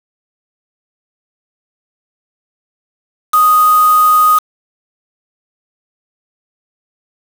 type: tone with quantisation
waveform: sine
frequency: 1244.5 Hz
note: D#6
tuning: in tune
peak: -6 dBFS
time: 3.33-4.39 s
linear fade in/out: 10 ms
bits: 3
effects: none